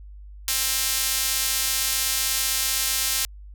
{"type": "tone with high-pass filter", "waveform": "sawtooth", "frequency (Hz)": 264.2, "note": "C4", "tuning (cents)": 17, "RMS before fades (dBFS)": -24, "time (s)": [0.48, 3.25], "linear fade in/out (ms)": 0, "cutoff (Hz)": 4400, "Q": 0.5, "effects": ["added 50 Hz sine -39 dBFS peak until 3.54 s"]}